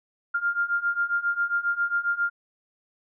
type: beating tone pair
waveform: sine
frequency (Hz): 1396.9 / 1404.3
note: F6 / F6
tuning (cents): 0 / +9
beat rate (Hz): 7.4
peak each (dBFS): -27 / -25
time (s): 0.34-2.3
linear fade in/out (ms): 10
effects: none